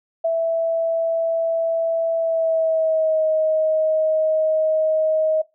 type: tone with pitch glide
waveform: sine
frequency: 659.3 to 628.8 Hz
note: E5 to D#5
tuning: 0 to +18 cents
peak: -16 dBFS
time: 0.24-5.42 s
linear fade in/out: 10 ms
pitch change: -82 cents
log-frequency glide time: 2.18-3.25 s
effects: noise-tail reverb RT60 0.2 s tail -19 dB re dry